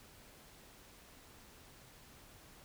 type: silence
effects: pink hiss -59 dBFS RMS until 2.64 s